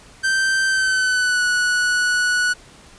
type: tone with pitch glide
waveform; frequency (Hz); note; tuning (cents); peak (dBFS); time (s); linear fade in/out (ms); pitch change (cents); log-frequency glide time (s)
45% pulse; 1560 to 1472.4; G6 to F#6; -9 to -9; -16; 0.23-2.54; 20; -100; 0.66-1.43
effects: pink hiss -46 dBFS RMS until 2.98 s + resampled to 22050 Hz